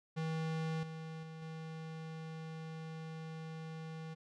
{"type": "tone with level steps", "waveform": "square", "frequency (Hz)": 160.2, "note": "E3", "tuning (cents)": -49, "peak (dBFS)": [-36, -44, -47, -44], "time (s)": [0.16, 4.15], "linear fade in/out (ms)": 20, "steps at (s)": [0.83, 1.23, 1.42], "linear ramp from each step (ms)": 2, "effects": ["low-pass 5000 Hz 12 dB/octave"]}